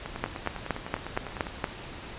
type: two click trains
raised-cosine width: 0.5 ms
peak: -11 / -20 dBFS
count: 7 / 15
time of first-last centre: 0.24-1.642 / 0.06-1.468 s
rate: 4.28 / 9.94 Hz
effects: pink hiss -41 dBFS RMS until 2.18 s + resampled to 8000 Hz